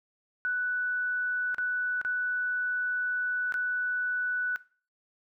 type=tone with dropouts; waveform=sine; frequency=1485 Hz; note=F#6; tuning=6 cents sharp; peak=-26 dBFS; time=0.45-4.56 s; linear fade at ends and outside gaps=0 ms; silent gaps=1.545-1.583 / 2.014-2.049 / 3.523-3.541 s; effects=noise-tail reverb RT60 0.4 s tail -20 dB re dry